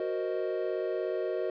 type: chord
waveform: triangle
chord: C half-diminished seventh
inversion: second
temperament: equal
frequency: 370 / 466.2 / 523.3 / 622.3 Hz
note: Gb4 / Bb4 / C5 / Eb5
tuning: 0 / 0 / 0 / 0 cents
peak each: -31 / -33 / -36 / -33 dBFS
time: 0-1.5 s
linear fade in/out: 2 ms
effects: resampled to 11025 Hz